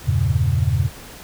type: chord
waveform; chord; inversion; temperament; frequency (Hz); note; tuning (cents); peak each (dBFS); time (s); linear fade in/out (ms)
sine; E diminished seventh; none; equal; 82.41 / 98 / 116.54 / 138.59; E2 / G2 / Bb2 / Db3; 0 / 0 / 0 / 0; -21; 0.04-0.9; 50
effects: pink hiss -39 dBFS RMS until 1.23 s